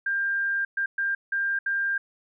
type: tone bursts at uneven times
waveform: sine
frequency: 1595 Hz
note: G6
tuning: 30 cents sharp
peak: -23 dBFS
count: 5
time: 0.06-0.65 / 0.77-0.86 / 0.98-1.15 / 1.32-1.59 / 1.66-1.98 s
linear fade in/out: 5 ms
effects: none